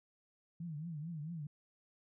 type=tone with vibrato; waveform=sine; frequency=159 Hz; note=D#3; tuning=38 cents sharp; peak=-40 dBFS; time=0.6-1.47 s; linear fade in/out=5 ms; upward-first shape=triangle; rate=4.5 Hz; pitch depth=180 cents each way; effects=none